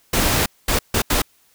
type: noise bursts at uneven times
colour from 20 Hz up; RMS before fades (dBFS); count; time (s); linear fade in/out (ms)
pink; -18; 4; 0.13-0.46 / 0.68-0.79 / 0.94-1.02 / 1.1-1.22; 5
effects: white hiss -58 dBFS RMS until 1.54 s